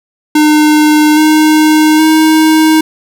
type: tone with pitch steps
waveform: square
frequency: 303.5 / 309 / 314.6 Hz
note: D#4 / D#4 / D#4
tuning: -43 / -12 / +19 cents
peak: -5 dBFS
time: 0.35-2.81 s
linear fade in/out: 5 ms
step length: 820 ms
effects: none